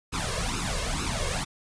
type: noise with flanger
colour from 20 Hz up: pink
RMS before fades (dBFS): -29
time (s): 0.12-1.45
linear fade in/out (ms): 20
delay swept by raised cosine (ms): 0.76 to 1.86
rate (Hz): 2.2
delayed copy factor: +0.8
effects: resampled to 22050 Hz